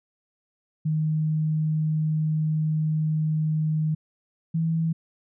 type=tone pair in turn; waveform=sine; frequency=155.56 / 162.88 Hz; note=D#3 / E3; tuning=0 / -20 cents; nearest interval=minor second; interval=80 cents; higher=second; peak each=-21 dBFS; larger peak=neither; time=0.85-3.95 / 4.54-4.93 s; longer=first; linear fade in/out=10 ms; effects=none